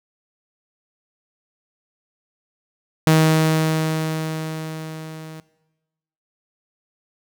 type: tone with level ramp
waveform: sawtooth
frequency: 158.3 Hz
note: D#3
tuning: 30 cents sharp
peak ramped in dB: -7 to -31 dBFS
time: 3.07-5.4 s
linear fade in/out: 0 ms
effects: noise-tail reverb RT60 1.0 s tail -19 dB re dry